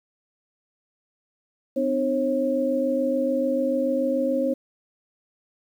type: tone cluster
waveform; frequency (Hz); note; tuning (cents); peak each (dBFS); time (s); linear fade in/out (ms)
sine; 256.5 / 303.4 / 541; C4 / D#4 / C#5; -34 / -44 / -42; -25 / -28 / -23; 1.76-4.54; 10
effects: 9-bit